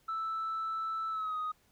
sine tone with pitch glide, 1318.5 to 1249.5 Hz, E6 to D#6, 0 to +7 cents, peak -31 dBFS, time 0.08-1.52 s, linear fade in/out 10 ms, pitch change -93 cents, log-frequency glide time 1.1-1.37 s, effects tanh soft clip ceiling -30 dBFS + pink hiss -69 dBFS RMS until 1.71 s

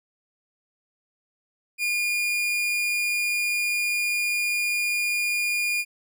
40% pulse tone, 2425 Hz, D#7, 45 cents flat, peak -22 dBFS, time 1.78-5.85 s, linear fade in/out 50 ms, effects none

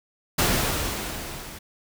pink noise with level ramp, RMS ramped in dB -20 to -40 dBFS, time 0.38-1.59 s, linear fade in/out 10 ms, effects none

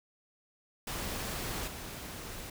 pink noise with level steps, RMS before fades -37 / -43 dBFS, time 0.87-2.5 s, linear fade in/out 5 ms, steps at 1.67 s, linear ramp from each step 10 ms, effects none

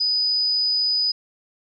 sine tone, 4978 Hz, D#8, in tune, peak -18 dBFS, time 0-1.12 s, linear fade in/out 10 ms, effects none

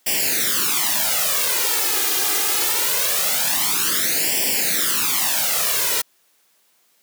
white noise with flanger, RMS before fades -20 dBFS, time 0.06-6.02 s, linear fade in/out 10 ms, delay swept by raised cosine 0.38 to 2.48 ms, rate 0.23 Hz, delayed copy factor +0.95, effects white hiss -61 dBFS RMS until 7.02 s + high-pass 200 Hz 12 dB/octave

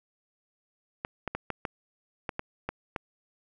clicks, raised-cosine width 0.5 ms, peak -16 dBFS, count 9, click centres 1.049 / 1.277 / 1.35 / 1.503 / 1.652 / 2.292 / 2.394 / 2.69 / 2.962 s, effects none

